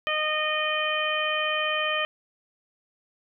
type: harmonic tone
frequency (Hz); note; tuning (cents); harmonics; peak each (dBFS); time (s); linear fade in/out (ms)
615; D#5; -20; 1 / 2 / 3 / 4 / 5; -30 / -30 / -30 / -30 / -30; 0.07-2.05; 0
effects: none